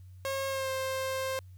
sawtooth tone with pitch glide, 541 to 527.4 Hz, C#5 to C5, -42 to +14 cents, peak -27 dBFS, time 0.25-1.39 s, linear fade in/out 0 ms, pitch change -44 cents, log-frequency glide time 0.48-0.7 s, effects added 92 Hz sine -47 dBFS peak until 1.57 s + white hiss -72 dBFS RMS until 1.57 s

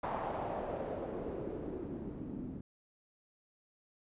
white noise with low-pass filter sweep, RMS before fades -40 dBFS, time 0.03-2.61 s, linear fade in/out 5 ms, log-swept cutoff 900 to 220 Hz, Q 2.3, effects resampled to 8000 Hz

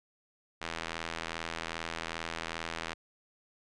sawtooth tone with band-pass filter, 82.5 Hz, E2, 2 cents sharp, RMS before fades -39 dBFS, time 0.61-2.94 s, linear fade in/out 10 ms, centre 2300 Hz, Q 0.72, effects resampled to 22050 Hz

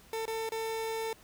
30% pulse tone with dropouts, 447.2 Hz, A4, 28 cents sharp, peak -30 dBFS, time 0.13-1.13 s, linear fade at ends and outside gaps 2 ms, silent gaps 0.255-0.278 / 0.491-0.52 s, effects pink hiss -58 dBFS RMS until 1.23 s

